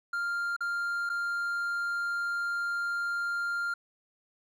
triangle tone with dropouts, 1396.9 Hz, F6, in tune, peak -27 dBFS, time 0.13-3.74 s, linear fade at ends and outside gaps 5 ms, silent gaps 0.565-0.606 / 1.093-1.098 s, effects none

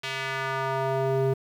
square tone with band-pass filter sweep, 134 Hz, C3, 42 cents sharp, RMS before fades -27 dBFS, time 0.03-1.34 s, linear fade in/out 10 ms, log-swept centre 2900 to 350 Hz, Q 1.4, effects 9-bit

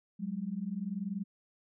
sine tone pair together, 185 / 205.4 Hz, F#3 / G#3, 0 / -19 cents, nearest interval major second, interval 181 cents, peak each -37 / -36 dBFS, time 0.19-1.24 s, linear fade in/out 20 ms, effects none

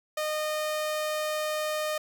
sawtooth tone, 613 Hz, D#5, 26 cents flat, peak -24 dBFS, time 0.17-1.98 s, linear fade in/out 5 ms, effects none

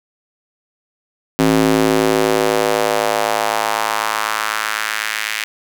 square tone with high-pass filter sweep, 54 Hz, A1, 32 cents flat, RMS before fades -17 dBFS, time 1.39-5.44 s, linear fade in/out 0 ms, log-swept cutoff 240 to 2100 Hz, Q 1.9, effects none

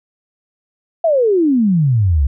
sine exponential sweep, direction down, 688 to 64.2 Hz, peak -10 dBFS, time 1.04-2.27 s, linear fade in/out 5 ms, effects none

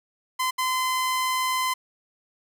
sawtooth tone bursts at uneven times, 1027 Hz, C6, 33 cents flat, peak -19 dBFS, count 2, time 0.39-0.51 / 0.58-1.74 s, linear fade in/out 10 ms, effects none

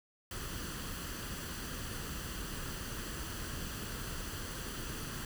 pink noise with comb filter, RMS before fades -41 dBFS, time 0.31-5.25 s, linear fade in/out 2 ms, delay 0.66 ms, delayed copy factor +0.55, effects none

